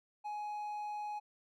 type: tone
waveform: triangle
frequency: 837 Hz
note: G#5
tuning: 13 cents sharp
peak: -36 dBFS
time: 0.24-1.2 s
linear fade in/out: 20 ms
effects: none